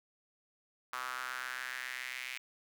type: tone with high-pass filter sweep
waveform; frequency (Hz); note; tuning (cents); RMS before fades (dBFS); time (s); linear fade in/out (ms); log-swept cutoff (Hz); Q
sawtooth; 127.2; C3; -48; -41; 0.93-2.38; 0; 1200 to 2300; 3.8
effects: none